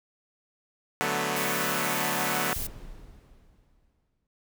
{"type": "chord", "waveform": "5% pulse", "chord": "B minor seventh", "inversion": "first", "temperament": "equal", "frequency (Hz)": [146.83, 185, 220, 246.9], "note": ["D3", "F#3", "A3", "B3"], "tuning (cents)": [0, 0, 0, 0], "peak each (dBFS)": -21, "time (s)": [1.01, 2.53], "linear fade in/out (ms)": 0}
{"type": "noise", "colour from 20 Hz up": "blue", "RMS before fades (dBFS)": -34, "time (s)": [1.36, 2.67], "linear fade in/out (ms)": 5}
{"type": "noise with exponential decay", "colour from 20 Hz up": "brown", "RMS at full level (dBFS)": -36, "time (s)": [2.56, 4.27], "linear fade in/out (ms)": 1, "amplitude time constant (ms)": 370}
{"effects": []}